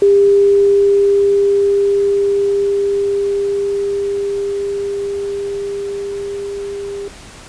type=tone with level ramp; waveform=sine; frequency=400.3 Hz; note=G4; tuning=36 cents sharp; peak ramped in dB=-6 to -22 dBFS; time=0.02-7.08 s; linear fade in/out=2 ms; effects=pink hiss -37 dBFS RMS until 7.48 s + resampled to 22050 Hz